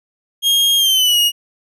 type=tone with pitch glide; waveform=40% pulse; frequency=3246 to 2875 Hz; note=G#7 to F7; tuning=-40 to +50 cents; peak=-10 dBFS; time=0.42-1.32 s; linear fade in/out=50 ms; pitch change=-210 cents; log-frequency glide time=0.77-1.19 s; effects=none